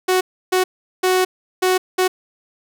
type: tone bursts at uneven times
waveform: sawtooth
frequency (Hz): 370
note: F#4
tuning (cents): 0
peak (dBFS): -10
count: 5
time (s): 0.08-0.21 / 0.52-0.64 / 1.03-1.25 / 1.62-1.78 / 1.98-2.08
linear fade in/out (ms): 10
effects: none